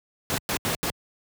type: noise bursts at uneven times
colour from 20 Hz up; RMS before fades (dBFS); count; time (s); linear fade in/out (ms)
pink; -26; 4; 0.3-0.38 / 0.49-0.57 / 0.65-0.75 / 0.83-0.9; 0
effects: high-pass 80 Hz 12 dB/octave